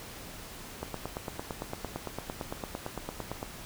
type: click train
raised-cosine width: 1 ms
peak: -20 dBFS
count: 24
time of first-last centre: 0.83-3.429 s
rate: 8.85 Hz
effects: pink hiss -45 dBFS RMS until 3.65 s